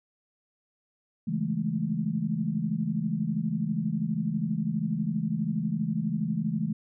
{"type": "chord", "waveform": "sine", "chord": "A major seventh", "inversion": "first", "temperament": "equal", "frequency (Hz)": [138.59, 164.81, 207.7, 220], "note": ["C#3", "E3", "G#3", "A3"], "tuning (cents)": [0, 0, 0, 0], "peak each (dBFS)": [-36, -30, -31, -31], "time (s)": [1.27, 6.73], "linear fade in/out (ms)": 10, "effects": []}